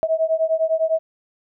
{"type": "beating tone pair", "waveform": "sine", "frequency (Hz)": [639, 648.9], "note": ["D#5", "E5"], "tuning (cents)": [46, -27], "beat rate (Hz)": 9.9, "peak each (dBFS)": -20, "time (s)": [0.03, 0.99], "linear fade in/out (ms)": 0, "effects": []}